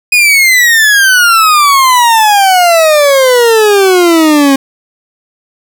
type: exponential sweep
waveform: 40% pulse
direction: down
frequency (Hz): 2500 to 268.7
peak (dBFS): -3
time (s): 0.12-4.56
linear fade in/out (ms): 5
effects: none